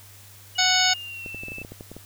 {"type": "tone with pitch glide", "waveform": "sine", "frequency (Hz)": [2909, 2637], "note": ["F#7", "E7"], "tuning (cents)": [-30, 0], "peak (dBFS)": -34, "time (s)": [0.55, 1.63], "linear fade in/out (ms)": 10, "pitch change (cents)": -170, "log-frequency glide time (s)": [0.78, 1.43]}
{"type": "harmonic tone", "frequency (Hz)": 740, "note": "F#5", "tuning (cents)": 0, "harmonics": [1, 2, 3, 4, 5, 6, 7, 9], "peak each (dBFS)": [-26, -26, -26, -26, -26, -26, -26, -26], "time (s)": [0.58, 0.94], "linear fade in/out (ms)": 10}
{"type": "clicks", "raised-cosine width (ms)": 2, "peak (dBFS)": -25, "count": 12, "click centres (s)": [1.262, 1.346, 1.435, 1.484, 1.519, 1.584, 1.616, 1.649, 1.72, 1.809, 1.916, 1.966]}
{"effects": ["added 99 Hz sine -49 dBFS peak until 2.05 s", "white hiss -49 dBFS RMS until 2.05 s"]}